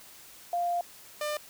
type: tone pair in turn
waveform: sine / sawtooth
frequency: 698 / 598.7 Hz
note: F5 / D5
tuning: -1 / +33 cents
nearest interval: minor third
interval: 266 cents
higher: first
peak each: -26 dBFS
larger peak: neither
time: 0.53-0.81 / 1.21-1.37 s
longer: first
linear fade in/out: 2 ms
effects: white hiss -51 dBFS RMS until 1.49 s